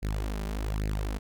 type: tone with flanger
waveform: sawtooth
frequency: 52 Hz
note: G#1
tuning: 3 cents sharp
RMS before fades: -31 dBFS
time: 0.02-1.19 s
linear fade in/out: 20 ms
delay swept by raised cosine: 0.43 to 5.13 ms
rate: 1.2 Hz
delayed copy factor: +0.8
effects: none